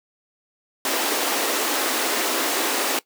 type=high-pass noise; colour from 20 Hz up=pink; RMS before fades=-23 dBFS; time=0.85-2.99 s; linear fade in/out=2 ms; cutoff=270 Hz; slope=48 dB/octave; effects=noise-tail reverb RT60 0.1 s tail -19 dB re dry